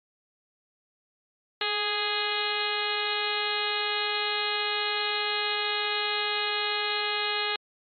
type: harmonic tone with a mistuned harmonic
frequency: 415.3 Hz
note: G#4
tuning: in tune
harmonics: 1 / 2 / 3 / 4 / 5 / 6 / 7 / 8 / 9 / 10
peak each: -35 / -35 / -35 / -35 / -35 / -35 / -35 / -35 / -35 / -35 dBFS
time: 1.61-7.56 s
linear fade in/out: 2 ms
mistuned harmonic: 1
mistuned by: +27 cents
effects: MP3 32 kbps